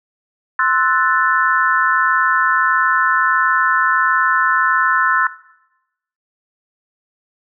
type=chord; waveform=sine; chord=F# half-diminished seventh; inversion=second; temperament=equal; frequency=1046.5 / 1318.5 / 1480 / 1760 Hz; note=C6 / E6 / F#6 / A6; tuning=0 / 0 / 0 / 0 cents; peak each=-18 dBFS; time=0.59-5.27 s; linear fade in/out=2 ms; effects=noise-tail reverb RT60 0.9 s tail -18 dB re dry